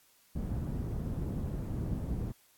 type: low-pass noise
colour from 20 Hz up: white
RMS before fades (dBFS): -35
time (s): 0.35-2.32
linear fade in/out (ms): 10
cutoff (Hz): 160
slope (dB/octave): 12
effects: white hiss -65 dBFS RMS until 2.57 s + AAC 64 kbps